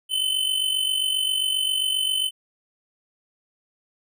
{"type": "tone with amplitude modulation", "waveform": "square", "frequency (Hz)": 3046, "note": "F#7", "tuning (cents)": 50, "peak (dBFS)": -19, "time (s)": [0.09, 2.31], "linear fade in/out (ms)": 50, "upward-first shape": "sine", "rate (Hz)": 47.5, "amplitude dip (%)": 60, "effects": []}